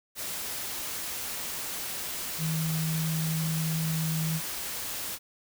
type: tone in noise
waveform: sine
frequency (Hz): 160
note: D#3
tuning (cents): +49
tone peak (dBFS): -27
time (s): 2.38-4.41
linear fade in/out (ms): 50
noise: white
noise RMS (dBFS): -35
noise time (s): 0.15-5.19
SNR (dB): +5
effects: none